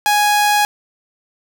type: tone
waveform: sawtooth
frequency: 830.6 Hz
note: G#5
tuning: in tune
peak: -8 dBFS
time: 0.06-0.65 s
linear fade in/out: 0 ms
effects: none